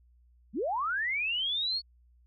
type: linear sweep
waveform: sine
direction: up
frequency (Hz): 168.8 to 4435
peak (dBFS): -28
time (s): 0.53-1.82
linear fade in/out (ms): 50
effects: added 60 Hz sine -59 dBFS peak until 2.26 s